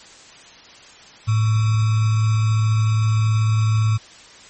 sine tone with sample-and-hold, 109.2 Hz, A2, 13 cents flat, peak -14 dBFS, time 1.27-3.98 s, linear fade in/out 20 ms, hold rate 1225 Hz, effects white hiss -44 dBFS RMS until 4.49 s + MP3 32 kbps

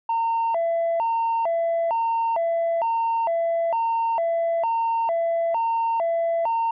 sine tone with vibrato, 783 Hz, G5, 2 cents flat, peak -18 dBFS, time 0.09-6.71 s, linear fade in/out 5 ms, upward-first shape square, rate 1.1 Hz, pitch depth 270 cents each way, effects tanh soft clip ceiling -18 dBFS

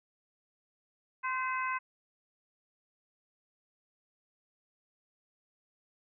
harmonic tone with a mistuned harmonic, 512 Hz, C5, 38 cents flat, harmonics 2 / 3 / 4 / 5, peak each -33 / -37 / -39 / -41 dBFS, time 1.23-1.79 s, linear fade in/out 20 ms, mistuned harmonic 2, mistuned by +26 cents, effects none

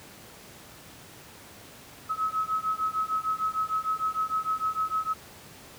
sine beating tone pair, 1282 / 1288.6 Hz, E6 / E6, -49 / -40 cents, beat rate 6.6 Hz, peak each -29 dBFS, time 2.09-5.14 s, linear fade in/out 20 ms, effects pink hiss -48 dBFS RMS until 5.78 s + high-pass 80 Hz 12 dB/octave

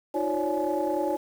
sine tone cluster, 312 / 355.5 / 548 / 578 / 848 Hz, D#4 / F4 / C#5 / D5 / G#5, +5 / +31 / -20 / -28 / +36 cents, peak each -30 dBFS, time 0.14-1.17 s, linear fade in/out 10 ms, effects tanh soft clip ceiling -16 dBFS + 8-bit

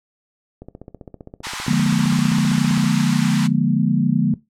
click train, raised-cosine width 2 ms, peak -22 dBFS, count 35, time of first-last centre 0.62-2.842 s, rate 15.3 Hz
pink high-pass noise, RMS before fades -28 dBFS, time 1.43-3.48 s, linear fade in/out 20 ms, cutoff 820 Hz, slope 48 dB/octave
sine chord, Bb dominant seventh, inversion first, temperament equal with one note detuned, 146.83 / 174.61 / 207.7 / 238.7 Hz, D3 / F3 / Ab3 / Bb3, 0 / 0 / 0 / +41 cents, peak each -20 dBFS, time 1.68-4.34 s, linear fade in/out 2 ms
effects noise-tail reverb RT60 0.2 s tail -18 dB re dry + low-pass 8000 Hz 12 dB/octave

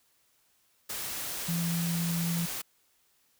sine tone in noise, 169.4 Hz, E3, 48 cents sharp, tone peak -28 dBFS, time 1.48-2.46 s, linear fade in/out 10 ms, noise white, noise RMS -36 dBFS, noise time 0.89-2.62 s, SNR +5 dB, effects white hiss -69 dBFS RMS until 3.39 s

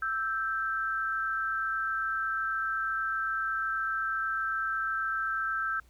sine tone pair together, 1321.6 / 1568 Hz, E6 / G6, +4 / 0 cents, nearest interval minor third, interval 296 cents, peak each -31 / -31 dBFS, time 0.02-5.8 s, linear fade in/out 5 ms, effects added 60 Hz sine -57 dBFS peak until 5.89 s + pink hiss -66 dBFS RMS until 5.89 s

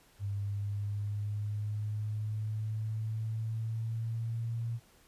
sine exponential sweep, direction up, 100 to 116.54 Hz, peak -32 dBFS, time 0.19-4.8 s, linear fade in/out 50 ms, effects pink hiss -63 dBFS RMS until 5.07 s + resampled to 32000 Hz

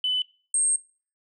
sine tone pair in turn, 3006 / 8473 Hz, F#7 / C9, +27 / +21 cents, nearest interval octave + tritone, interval 1794 cents, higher second, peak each -21 / -19 dBFS, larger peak second, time 0.04-0.22 / 0.54-0.76 s, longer second, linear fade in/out 2 ms, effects noise-tail reverb RT60 0.4 s tail -21 dB re dry + tanh soft clip ceiling -16 dBFS

